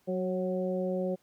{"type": "harmonic tone with a mistuned harmonic", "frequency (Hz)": 185.6, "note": "F#3", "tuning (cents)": 6, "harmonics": [1, 2, 3, 4], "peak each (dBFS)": [-32, -34, -32, -45], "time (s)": [0.07, 1.16], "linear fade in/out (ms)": 20, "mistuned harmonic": 3, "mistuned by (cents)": -26, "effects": ["pink hiss -69 dBFS RMS until 1.22 s", "high-pass 100 Hz 12 dB/octave"]}